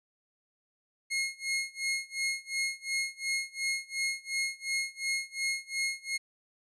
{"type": "tone with tremolo", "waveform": "sawtooth", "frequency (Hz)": 2156, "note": "C#7", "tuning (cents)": -49, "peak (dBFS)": -24, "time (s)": [1.1, 6.18], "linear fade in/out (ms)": 20, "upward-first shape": "sine", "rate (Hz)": 2.8, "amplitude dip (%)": 95, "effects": ["resampled to 24000 Hz"]}